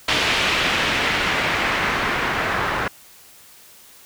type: noise with low-pass filter sweep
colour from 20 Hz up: white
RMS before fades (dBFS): -21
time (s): 0.08-2.88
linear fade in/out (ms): 5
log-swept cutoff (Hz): 3200 to 1500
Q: 1.3
effects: white hiss -47 dBFS RMS until 4.05 s